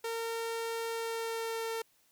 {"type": "tone with pitch glide", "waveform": "sawtooth", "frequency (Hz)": [457.6, 452.9], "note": ["A#4", "A#4"], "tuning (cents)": [-32, -50], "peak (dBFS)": -30, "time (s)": [0.04, 1.82], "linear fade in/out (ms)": 5, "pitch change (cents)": -18, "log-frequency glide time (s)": [0.88, 1.66], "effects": ["white hiss -69 dBFS RMS until 2.11 s"]}